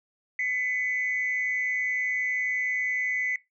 sine tone pair together, 2007 / 2217 Hz, B6 / C#7, +27 / 0 cents, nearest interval major second, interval 173 cents, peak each -26 / -30 dBFS, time 0.39-3.36 s, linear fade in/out 2 ms, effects noise-tail reverb RT60 0.2 s tail -20 dB re dry + tanh soft clip ceiling -18 dBFS

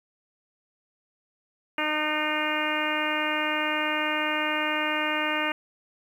harmonic tone with a mistuned harmonic, 304.9 Hz, D#4, 35 cents flat, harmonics 1 / 2 / 3 / 4 / 5 / 6 / 7 / 8 / 9, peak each -33 / -33 / -33 / -33 / -33 / -33 / -33 / -33 / -33 dBFS, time 1.78-5.52 s, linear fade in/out 2 ms, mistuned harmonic 9, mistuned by +41 cents, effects 9-bit

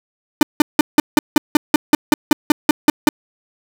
45% pulse tone bursts, 299.6 Hz, D4, 35 cents sharp, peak -6 dBFS, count 15, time 0.41-3.09 s, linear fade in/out 2 ms, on 20 ms, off 170 ms, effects none

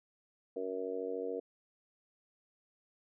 harmonic tone, 93.8 Hz, F#2, 24 cents sharp, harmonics 3 / 4 / 5 / 6 / 7, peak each -44 / -43 / -37 / -48 / -46 dBFS, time 0.56-1.4 s, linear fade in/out 5 ms, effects none

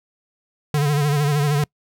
square tone with vibrato, 146 Hz, D3, 10 cents flat, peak -17 dBFS, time 0.74-1.64 s, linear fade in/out 2 ms, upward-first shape sine, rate 13 Hz, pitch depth 62 cents each way, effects noise-tail reverb RT60 0.1 s tail -26 dB re dry

